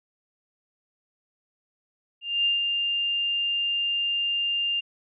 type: tone with ADSR envelope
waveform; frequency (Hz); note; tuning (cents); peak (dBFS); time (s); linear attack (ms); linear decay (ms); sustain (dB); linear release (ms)
sine; 2800; F7; +4; -19; 2.21-4.81; 240; 150; -4; 18
effects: none